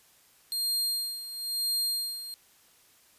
sawtooth tone with tremolo, 4200 Hz, C8, 6 cents sharp, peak -23 dBFS, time 0.52-2.34 s, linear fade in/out 0 ms, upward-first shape sine, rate 1 Hz, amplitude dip 75%, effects white hiss -61 dBFS RMS until 3.18 s + resampled to 32000 Hz

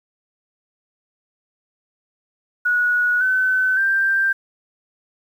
sine tone with pitch steps, 1461 / 1517.8 / 1576.8 Hz, F#6 / F#6 / G6, -22 / +44 / +10 cents, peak -15 dBFS, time 2.65-4.33 s, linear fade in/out 10 ms, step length 560 ms, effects 8-bit

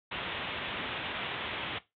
white low-pass noise, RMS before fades -37 dBFS, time 0.11-1.79 s, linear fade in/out 10 ms, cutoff 3600 Hz, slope 96 dB/octave, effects noise-tail reverb RT60 0.2 s tail -17 dB re dry + high-pass 60 Hz 12 dB/octave

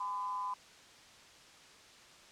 sine tone with amplitude modulation, 1012 Hz, B5, 42 cents sharp, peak -32 dBFS, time 0-0.54 s, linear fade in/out 5 ms, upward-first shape sine, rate 191 Hz, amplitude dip 60%, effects white hiss -57 dBFS RMS until 2.31 s + low-pass 6000 Hz 12 dB/octave

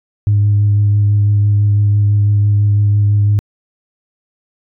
sine tone with vibrato, 103 Hz, G#2, 14 cents flat, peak -7 dBFS, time 0.27-3.39 s, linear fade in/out 0 ms, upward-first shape sine, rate 6 Hz, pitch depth 13 cents each way, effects tanh soft clip ceiling -5 dBFS

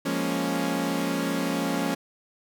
sawtooth chord, Bb minor seventh, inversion second, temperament equal, 174.61 / 207.7 / 233.1 / 277.2 Hz, F3 / Ab3 / Bb3 / Db4, 0 / 0 / 0 / 0 cents, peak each -27 / -29 / -28 / -24 dBFS, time 0.05-1.95 s, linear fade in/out 10 ms, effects none

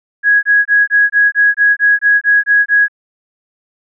sine tone bursts, 1661.2 Hz, G#6, in tune, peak -6 dBFS, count 12, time 0.23-2.883 s, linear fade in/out 50 ms, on 200 ms, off 23 ms, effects none

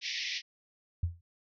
pink band-pass noise, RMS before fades -36 dBFS, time 0.01-0.42 s, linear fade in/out 50 ms, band 1900 to 5800 Hz, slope 96 dB/octave
sine tone with exponential decay, 85.6 Hz, F2, 34 cents flat, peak -24 dBFS, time 1.03-1.21 s, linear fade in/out 5 ms, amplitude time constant 38 ms
effects none

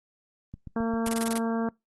click train, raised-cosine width 5 ms, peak -27 dBFS, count 5, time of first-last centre 0.54-1.071 s, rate 7.54 Hz
harmonic tone, 228 Hz, A#3, 38 cents flat, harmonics 1 / 2 / 3 / 4 / 5 / 6 / 7, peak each -26 / -32 / -36 / -38 / -40 / -42 / -43 dBFS, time 0.76-1.69 s, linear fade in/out 2 ms
white noise bursts, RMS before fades -30 dBFS, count 7, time 1.06-1.381 s, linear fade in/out 2 ms, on 27 ms, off 22 ms
blue noise with exponential growth, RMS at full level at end -31 dBFS, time 1.13-1.24 s, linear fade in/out 1 ms, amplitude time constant 22 ms
effects noise-tail reverb RT60 0.2 s tail -25 dB re dry + Opus 32 kbps

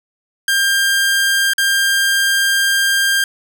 sawtooth tone with dropouts, 1597 Hz, G6, 32 cents sharp, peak -9 dBFS, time 0.48-3.24 s, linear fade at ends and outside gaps 2 ms, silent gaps 1.535-1.581 s, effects none

